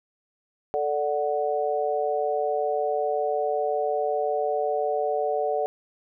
sine chord, D major, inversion second, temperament equal, 440 / 587.3 / 740 Hz, A4 / D5 / F#5, 0 / 0 / 0 cents, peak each -27 dBFS, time 0.74-5.66 s, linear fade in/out 0 ms, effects none

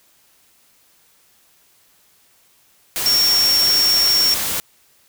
sine tone in noise, 5500 Hz, F8, 27 cents flat, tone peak -13 dBFS, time 3.06-4.34 s, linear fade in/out 0 ms, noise white, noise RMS -22 dBFS, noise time 2.96-4.6 s, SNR +6 dB, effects white hiss -56 dBFS RMS until 5.08 s

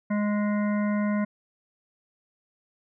harmonic tone, 207.7 Hz, G#3, in tune, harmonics 1 / 3 / 5 / 7 / 9 / 10, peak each -23 / -33 / -37 / -40 / -42 / -43 dBFS, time 0.1-1.25 s, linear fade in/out 10 ms, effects none

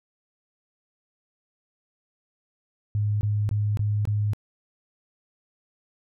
sine tone bursts, 104.4 Hz, G#2, 10 cents sharp, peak -21 dBFS, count 5, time 2.95-4.334 s, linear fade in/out 0 ms, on 260 ms, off 21 ms, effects none

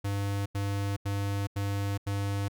square tone bursts, 100 Hz, G2, 35 cents sharp, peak -29 dBFS, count 5, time 0.04-2.484 s, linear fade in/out 10 ms, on 420 ms, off 86 ms, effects none

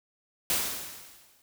white noise with exponential decay, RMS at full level -25 dBFS, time 0.5-1.42 s, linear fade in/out 1 ms, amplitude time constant 200 ms, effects none

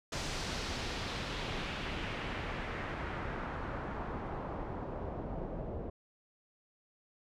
pink noise with low-pass filter sweep, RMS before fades -39 dBFS, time 0.12-5.9 s, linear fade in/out 5 ms, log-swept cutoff 6200 to 530 Hz, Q 1.3, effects none

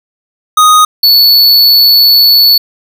square tone pair in turn, 1245 / 4437 Hz, D#6 / C#8, +1 / +1 cents, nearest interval octave + minor seventh, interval 2200 cents, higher second, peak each -3 dBFS, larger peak neither, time 0.57-0.85 / 1.03-2.58 s, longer second, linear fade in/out 5 ms, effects none

